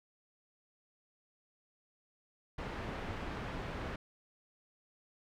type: low-pass noise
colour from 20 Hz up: pink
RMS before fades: -41 dBFS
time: 2.58-3.96 s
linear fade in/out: 5 ms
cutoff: 2200 Hz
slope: 12 dB/octave
effects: none